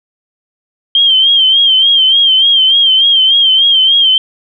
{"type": "tone with vibrato", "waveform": "sine", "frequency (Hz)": 3167, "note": "G7", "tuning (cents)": 17, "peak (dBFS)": -5, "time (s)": [0.95, 4.18], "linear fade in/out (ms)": 2, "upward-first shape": "sine", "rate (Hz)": 3.4, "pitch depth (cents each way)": 66, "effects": []}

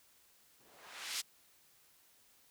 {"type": "noise with low-pass filter sweep", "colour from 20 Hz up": "violet", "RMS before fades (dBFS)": -45, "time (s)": [0.59, 1.22], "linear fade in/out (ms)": 20, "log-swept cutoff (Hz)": [270, 5200], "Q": 0.76, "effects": ["white hiss -67 dBFS RMS until 2.5 s"]}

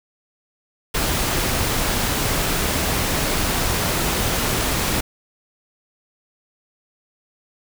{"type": "noise", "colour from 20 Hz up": "pink", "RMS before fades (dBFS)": -21, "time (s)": [0.94, 5.01], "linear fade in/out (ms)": 10, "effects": []}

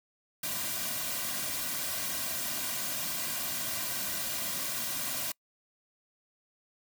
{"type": "noise with comb filter", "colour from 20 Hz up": "white", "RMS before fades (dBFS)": -34, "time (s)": [0.43, 5.32], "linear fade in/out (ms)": 5, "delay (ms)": 2.3, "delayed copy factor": -0.7, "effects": ["noise-tail reverb RT60 0.1 s tail -26 dB re dry"]}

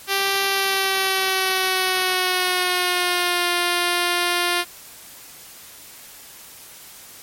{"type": "tone with pitch glide", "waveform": "5% pulse", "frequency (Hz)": [392, 351.3], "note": ["G4", "F4"], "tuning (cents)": [0, 10], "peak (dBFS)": -7, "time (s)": [0.07, 4.65], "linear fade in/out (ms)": 50, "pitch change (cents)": -190, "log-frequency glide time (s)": [0.46, 3.5], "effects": ["white hiss -42 dBFS RMS until 7.22 s", "MP3 64 kbps"]}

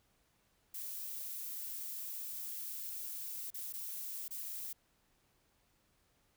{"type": "noise with dropouts", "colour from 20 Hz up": "violet", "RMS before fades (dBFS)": -43, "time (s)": [0.74, 4.73], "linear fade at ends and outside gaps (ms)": 5, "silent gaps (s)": [[3.504, 3.542], [3.726, 3.736], [4.281, 4.307]], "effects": ["pink hiss -74 dBFS RMS until 6.36 s"]}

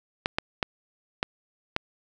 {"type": "clicks", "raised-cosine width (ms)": 0.3, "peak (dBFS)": -8, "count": 5, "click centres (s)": [0.259, 0.385, 0.628, 1.229, 1.764], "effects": []}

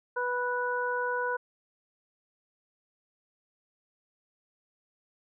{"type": "harmonic tone", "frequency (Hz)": 492.4, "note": "B4", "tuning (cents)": -5, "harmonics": [1, 2, 3], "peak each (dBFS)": [-32, -32, -32], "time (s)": [0.16, 1.37], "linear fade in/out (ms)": 10, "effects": []}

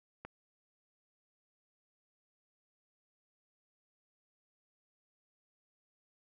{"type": "click", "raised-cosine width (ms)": 0.5, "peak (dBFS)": -29, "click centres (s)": 0.25, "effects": []}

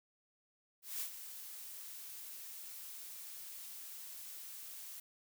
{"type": "noise with ADSR envelope", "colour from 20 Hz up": "blue", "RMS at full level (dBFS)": -39, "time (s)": [0.82, 5], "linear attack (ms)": 190, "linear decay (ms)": 80, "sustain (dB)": -10, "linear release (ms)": 4, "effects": []}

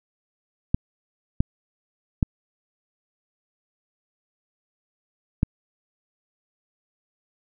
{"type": "clicks", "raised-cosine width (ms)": 5, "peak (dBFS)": -6, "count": 4, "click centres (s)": [0.745, 1.405, 2.228, 5.431], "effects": []}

